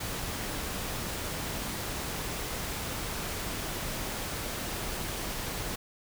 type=noise; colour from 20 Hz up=pink; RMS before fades=-35 dBFS; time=0-5.76 s; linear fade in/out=10 ms; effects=none